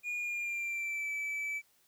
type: tone with pitch glide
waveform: triangle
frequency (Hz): 2437 to 2308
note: D#7 to D7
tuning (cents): -37 to -31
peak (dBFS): -32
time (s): 0.03-1.62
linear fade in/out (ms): 50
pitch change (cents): -94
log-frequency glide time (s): 0.17-1.11
effects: white hiss -69 dBFS RMS until 1.87 s